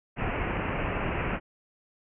pink low-pass noise, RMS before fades -30 dBFS, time 0.16-1.4 s, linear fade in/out 50 ms, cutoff 2800 Hz, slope 96 dB/octave, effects none

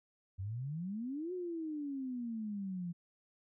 sine exponential two-way sweep, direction up then down, 90.6 to 370 to 169.6 Hz, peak -37 dBFS, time 0.38-2.93 s, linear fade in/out 20 ms, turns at 1.33 s, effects none

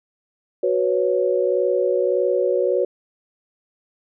sine chord, F# suspended fourth, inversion none, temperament just, 370 / 493.3 / 555 Hz, F#4 / B4 / C#5, 0 / -2 / +2 cents, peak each -21 dBFS, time 0.63-2.85 s, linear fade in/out 5 ms, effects none

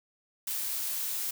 blue noise, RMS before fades -33 dBFS, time 0.47-1.31 s, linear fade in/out 5 ms, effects none

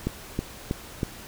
click train, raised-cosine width 3 ms, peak -12 dBFS, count 4, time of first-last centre 0.07-1.032 s, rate 3.12 Hz, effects pink hiss -43 dBFS RMS until 1.27 s

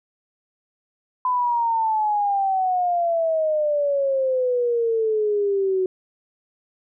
sine exponential sweep, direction down, 1013 to 370 Hz, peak -18 dBFS, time 1.25-5.86 s, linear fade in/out 2 ms, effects none

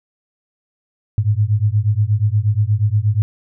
sine beating tone pair, 101.3 / 109.7 Hz, G#2 / A2, -43 / -5 cents, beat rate 8.4 Hz, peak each -16 / -16 dBFS, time 1.18-3.22 s, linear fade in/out 0 ms, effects none

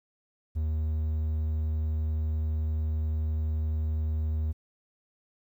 triangle tone, 77.9 Hz, D#2, 3 cents sharp, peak -24 dBFS, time 0.55-4.53 s, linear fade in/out 20 ms, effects 11-bit

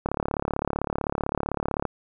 click train, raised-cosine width 1 ms, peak -11 dBFS, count 65, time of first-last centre 0.06-1.853 s, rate 35.7 Hz, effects none

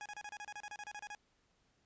20% pulse tone bursts, 830.6 Hz, G#5, in tune, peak -39 dBFS, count 15, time 0.01-1.149 s, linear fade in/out 0 ms, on 47 ms, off 31 ms, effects pink hiss -75 dBFS RMS until 1.85 s + resampled to 16000 Hz

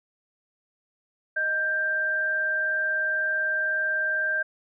sine tone pair together, 622.3 / 1579.5 Hz, D#5 / G6, 0 / +13 cents, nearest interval octave + major third, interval 1613 cents, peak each -34 / -23 dBFS, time 1.36-4.43 s, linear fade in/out 10 ms, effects none

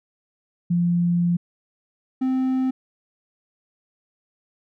sine / triangle tone pair in turn, 173.5 / 260 Hz, F3 / C4, -11 / -11 cents, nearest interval perfect fifth, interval 700 cents, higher second, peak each -17 dBFS, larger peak neither, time 0.7-1.37 / 2.21-2.71 s, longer first, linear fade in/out 10 ms, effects none

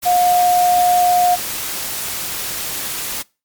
sine tone in noise, 715 Hz, F5, 41 cents sharp, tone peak -11 dBFS, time 0.05-1.36 s, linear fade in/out 20 ms, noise white, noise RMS -24 dBFS, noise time 0.02-3.23 s, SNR +10 dB, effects noise-tail reverb RT60 0.3 s tail -24 dB re dry + MP3 96 kbps

